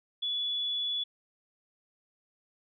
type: tone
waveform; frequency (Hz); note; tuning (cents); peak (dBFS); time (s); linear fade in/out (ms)
sine; 3422; A7; -49; -29; 0.22-1.04; 10
effects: none